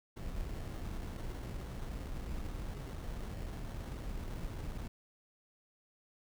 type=noise with sample-and-hold; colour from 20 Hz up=brown; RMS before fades=-41 dBFS; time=0.16-4.88 s; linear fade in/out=10 ms; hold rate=2450 Hz; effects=none